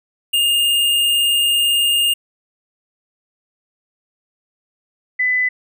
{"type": "tone pair in turn", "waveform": ["square", "sine"], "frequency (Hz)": [2826, 2003], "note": ["F7", "B6"], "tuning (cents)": [20, 24], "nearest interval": "tritone", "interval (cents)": 596, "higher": "first", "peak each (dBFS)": -14, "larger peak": "neither", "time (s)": [[0.33, 2.14], [5.19, 5.49]], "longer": "first", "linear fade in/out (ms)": 10, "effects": []}